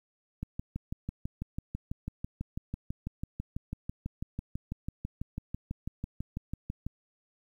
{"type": "click train", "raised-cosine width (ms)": 5, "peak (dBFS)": -22, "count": 40, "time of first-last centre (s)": [0.43, 6.866], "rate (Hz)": 6.06, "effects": ["10-bit"]}